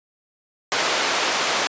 pink band-pass noise, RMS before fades -22 dBFS, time 0.72-1.67 s, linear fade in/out 0 ms, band 540 to 6500 Hz, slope 12 dB/octave, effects resampled to 16000 Hz

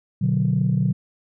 sine chord, B minor, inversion none, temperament just, 123.47 / 148.16 / 185.21 Hz, B2 / D3 / F#3, 0 / +16 / +2 cents, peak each -21 dBFS, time 0.21-0.93 s, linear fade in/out 10 ms, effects tanh soft clip ceiling -10 dBFS

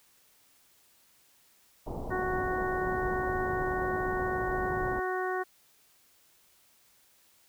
pink low-pass noise, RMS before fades -37 dBFS, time 1.86-5 s, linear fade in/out 10 ms, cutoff 970 Hz, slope 48 dB/octave
harmonic tone, 370 Hz, F#4, in tune, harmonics 1 / 2 / 3 / 4 / 5, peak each -32 / -35 / -37 / -38 / -39 dBFS, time 2.1-5.44 s, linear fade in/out 20 ms
effects white hiss -64 dBFS RMS until 7.48 s

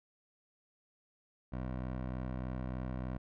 15% pulse tone with low-pass filter, 63.3 Hz, B1, 43 cents sharp, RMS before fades -39 dBFS, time 1.52-3.18 s, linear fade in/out 10 ms, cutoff 1500 Hz, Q 0.63, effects none

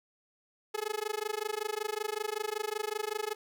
sawtooth tone with amplitude modulation, 426.4 Hz, G#4, 46 cents sharp, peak -25 dBFS, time 0.74-3.35 s, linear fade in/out 10 ms, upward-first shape sine, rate 25.3 Hz, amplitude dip 100%, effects none

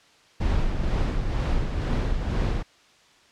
brown noise with tremolo, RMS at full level -22 dBFS, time 0.4-2.63 s, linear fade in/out 10 ms, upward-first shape sine, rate 2.1 Hz, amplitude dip 45%, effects white hiss -56 dBFS RMS until 3.31 s + low-pass 5000 Hz 12 dB/octave

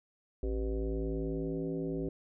sine tone with frequency modulation, 164.81 Hz, E3, in tune, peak -31 dBFS, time 0.43-2.09 s, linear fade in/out 2 ms, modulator 110 Hz, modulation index 2.8, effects none

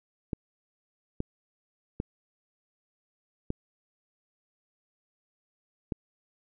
clicks, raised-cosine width 3 ms, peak -17 dBFS, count 5, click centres 0.332 / 1.204 / 2.001 / 3.504 / 5.922 s, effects none

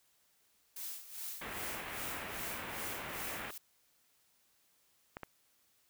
blue noise with tremolo, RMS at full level -42 dBFS, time 0.76-3.58 s, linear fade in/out 5 ms, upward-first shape sine, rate 2.5 Hz, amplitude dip 75%
white low-pass noise, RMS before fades -44 dBFS, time 1.41-3.51 s, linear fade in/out 5 ms, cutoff 2600 Hz, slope 24 dB/octave
clicks, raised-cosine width 0.5 ms, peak -27 dBFS, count 2, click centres 5.169 / 5.233 s
effects white hiss -72 dBFS RMS until 5.89 s

